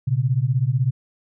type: beating tone pair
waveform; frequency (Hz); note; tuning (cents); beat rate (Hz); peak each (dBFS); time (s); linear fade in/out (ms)
sine; 120 / 136; B2 / C#3; -49 / -33; 16; -20; 0.07-0.91; 10
effects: none